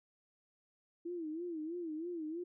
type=tone with vibrato; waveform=sine; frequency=329.6 Hz; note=E4; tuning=in tune; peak=-38 dBFS; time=1.05-2.44 s; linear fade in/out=10 ms; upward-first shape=sine; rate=3.1 Hz; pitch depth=130 cents each way; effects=none